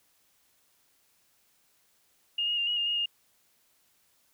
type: tone with pitch steps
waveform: sine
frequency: 2838 / 2869 / 2797 / 2899 / 2819 / 2860 / 2832 Hz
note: F7 / F7 / F7 / F#7 / F7 / F7 / F7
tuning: +27 / +46 / +2 / -36 / +16 / +41 / +23 cents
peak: -26 dBFS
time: 2.38-3.059 s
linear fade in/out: 5 ms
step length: 97 ms
effects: white hiss -68 dBFS RMS until 4.33 s